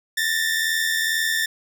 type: tone pair together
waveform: sawtooth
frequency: 1771 / 1853.2 Hz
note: A6 / A#6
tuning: +11 / -11 cents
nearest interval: minor second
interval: 78 cents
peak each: -18 / -22 dBFS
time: 0.17-1.46 s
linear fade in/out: 5 ms
effects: none